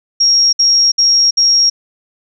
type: tone bursts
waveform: sine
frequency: 5588 Hz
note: F8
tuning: in tune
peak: -7 dBFS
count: 4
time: 0.2-1.7 s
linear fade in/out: 10 ms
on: 330 ms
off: 60 ms
effects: none